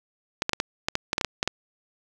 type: clicks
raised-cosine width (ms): 0.2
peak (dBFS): -6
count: 12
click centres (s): 0.421 / 0.494 / 0.533 / 0.601 / 0.885 / 0.954 / 1.131 / 1.181 / 1.212 / 1.247 / 1.429 / 1.476
effects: 7-bit